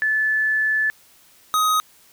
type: tone pair in turn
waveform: sine / square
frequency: 1738 / 1256.6 Hz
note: A6 / D#6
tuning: -22 / +17 cents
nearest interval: tritone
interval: 561 cents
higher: first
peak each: -17 dBFS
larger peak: neither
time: 0.02-0.9 / 1.54-1.8 s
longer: first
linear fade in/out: 0 ms
effects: white hiss -53 dBFS RMS until 2.12 s